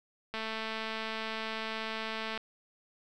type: click train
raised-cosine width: 0.3 ms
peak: -21 dBFS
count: 451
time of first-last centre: 0.34-2.376 s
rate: 221 Hz
effects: none